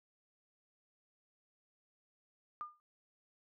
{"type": "tone with exponential decay", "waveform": "sine", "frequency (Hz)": 1208, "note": "D6", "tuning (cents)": 48, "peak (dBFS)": -36, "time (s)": [2.61, 2.8], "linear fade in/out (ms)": 0, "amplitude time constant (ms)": 40, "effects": []}